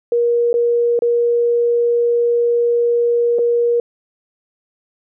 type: tone with dropouts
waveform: sine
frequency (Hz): 474.3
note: A#4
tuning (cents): +30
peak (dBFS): -12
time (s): 0.12-3.8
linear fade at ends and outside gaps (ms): 2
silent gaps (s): 0.53-0.54 / 0.991-1.021 / 3.386-3.39
effects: none